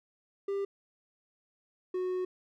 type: tone pair in turn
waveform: triangle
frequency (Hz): 396.8 / 367.1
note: G4 / F#4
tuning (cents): +21 / -14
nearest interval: minor second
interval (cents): 135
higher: first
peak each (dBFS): -28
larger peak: neither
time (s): 0.48-0.65 / 1.94-2.25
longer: second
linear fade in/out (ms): 5
effects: none